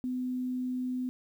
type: tone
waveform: sine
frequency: 252.8 Hz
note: B3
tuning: 41 cents sharp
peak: -30 dBFS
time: 0.04-1.09 s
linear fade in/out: 0 ms
effects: 10-bit